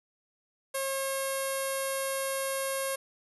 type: tone with low-pass filter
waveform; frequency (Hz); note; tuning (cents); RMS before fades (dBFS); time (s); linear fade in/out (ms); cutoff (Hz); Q
sawtooth; 540; C#5; -45; -32; 0.74-2.96; 10; 11000; 7
effects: none